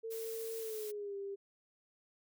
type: tone with pitch glide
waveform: sine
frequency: 450.6 to 396.8 Hz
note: A4 to G4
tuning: +41 to +21 cents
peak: -39 dBFS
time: 0.03-1.36 s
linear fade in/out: 20 ms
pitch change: -220 cents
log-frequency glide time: 0.59-1.16 s
type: noise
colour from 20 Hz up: blue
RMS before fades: -48 dBFS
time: 0.1-0.92 s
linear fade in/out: 20 ms
effects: none